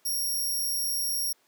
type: tone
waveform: 5% pulse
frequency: 5588 Hz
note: F8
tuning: in tune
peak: -21 dBFS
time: 0.05-1.33 s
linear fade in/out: 10 ms
effects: pink hiss -65 dBFS RMS until 1.47 s + high-pass 400 Hz 12 dB/octave